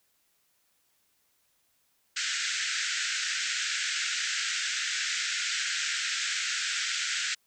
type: band-pass noise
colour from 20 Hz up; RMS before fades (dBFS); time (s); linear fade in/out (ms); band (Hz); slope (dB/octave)
pink; -31; 2.16-7.35; 10; 1400 to 7900; 96
effects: white hiss -71 dBFS RMS until 7.46 s